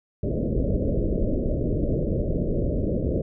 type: low-pass noise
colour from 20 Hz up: pink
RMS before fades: -24 dBFS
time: 0.23-3.22 s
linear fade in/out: 5 ms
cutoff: 610 Hz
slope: 96 dB/octave
effects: none